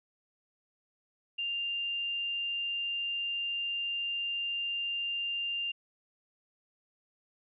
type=tone; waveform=sine; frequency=2794 Hz; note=F7; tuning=in tune; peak=-31 dBFS; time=1.38-5.72 s; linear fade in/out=10 ms; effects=none